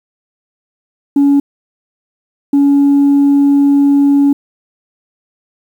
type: tone bursts at uneven times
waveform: sine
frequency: 282 Hz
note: C#4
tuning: 30 cents sharp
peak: -4 dBFS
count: 2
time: 1.16-1.4 / 2.53-4.33 s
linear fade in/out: 5 ms
effects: tanh soft clip ceiling -4 dBFS + 7-bit